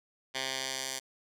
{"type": "tone with band-pass filter sweep", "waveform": "10% pulse", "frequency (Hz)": 132.5, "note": "C3", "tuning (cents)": 22, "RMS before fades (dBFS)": -36, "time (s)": [0.34, 1], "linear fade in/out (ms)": 20, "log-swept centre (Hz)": [3500, 6900], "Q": 1, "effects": []}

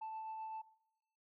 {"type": "tone with tremolo", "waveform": "sine", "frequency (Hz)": 880, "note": "A5", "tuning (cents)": 0, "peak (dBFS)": -39, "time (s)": [0.01, 0.62], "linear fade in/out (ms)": 10, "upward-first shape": "triangle", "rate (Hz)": 7.8, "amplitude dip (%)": 30, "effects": ["noise-tail reverb RT60 0.8 s tail -20 dB re dry", "tanh soft clip ceiling -40 dBFS"]}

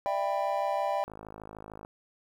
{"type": "chord", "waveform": "triangle", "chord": "E minor seventh", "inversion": "third", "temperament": "just", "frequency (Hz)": [593.3, 659.3, 791.1, 988.9], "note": ["D5", "E5", "G5", "B5"], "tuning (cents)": [18, 0, 16, 2], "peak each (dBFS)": [-30, -32, -29, -33], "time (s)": [0.06, 1.04], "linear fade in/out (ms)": 0}
{"type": "click train", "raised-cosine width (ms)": 1, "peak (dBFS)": -29, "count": 42, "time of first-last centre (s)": [1.08, 1.849], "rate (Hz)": 53.3}
{"effects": ["10-bit"]}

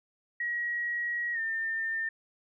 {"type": "tone with pitch glide", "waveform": "sine", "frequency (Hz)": [1905, 1803.3], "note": ["A#6", "A6"], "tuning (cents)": [37, 42], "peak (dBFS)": -29, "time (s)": [0.4, 2.09], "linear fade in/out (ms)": 5, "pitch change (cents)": -95, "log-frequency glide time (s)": [1.33, 1.39], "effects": []}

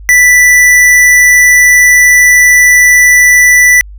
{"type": "tone with hard clipping", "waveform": "sine", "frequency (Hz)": 1975.5, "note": "B6", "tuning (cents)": 0, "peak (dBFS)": -3, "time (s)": [0.09, 3.81], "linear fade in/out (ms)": 0, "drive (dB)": 16, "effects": ["added 50 Hz sine -26 dBFS peak until 3.98 s"]}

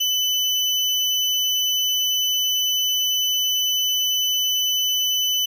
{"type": "tone", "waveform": "35% pulse", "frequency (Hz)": 3003, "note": "F#7", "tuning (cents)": 25, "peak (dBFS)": -17, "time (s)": [0, 5.46], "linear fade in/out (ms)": 10, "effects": []}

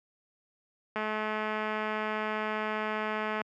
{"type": "click train", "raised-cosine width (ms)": 0.5, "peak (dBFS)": -18, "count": 529, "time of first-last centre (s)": [0.96, 3.416], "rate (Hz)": 215, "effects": ["high-pass 150 Hz 12 dB/octave"]}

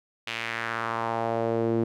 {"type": "tone with band-pass filter sweep", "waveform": "sawtooth", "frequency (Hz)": 114.8, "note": "A#2", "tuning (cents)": -26, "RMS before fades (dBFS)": -28, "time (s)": [0.27, 1.84], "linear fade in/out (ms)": 5, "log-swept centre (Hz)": [2800, 320], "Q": 2.2, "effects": []}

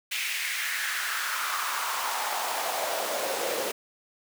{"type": "noise with high-pass filter sweep", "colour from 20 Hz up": "pink", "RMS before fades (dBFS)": -30, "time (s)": [0.11, 3.72], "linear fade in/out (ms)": 10, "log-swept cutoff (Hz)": [2400, 440], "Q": 3.2, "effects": []}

